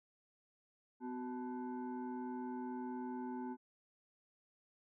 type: tone with frequency modulation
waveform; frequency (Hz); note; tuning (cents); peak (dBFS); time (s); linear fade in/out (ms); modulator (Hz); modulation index
sine; 251.3; B3; +30; -40; 1-3.57; 50; 624; 0.88
effects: none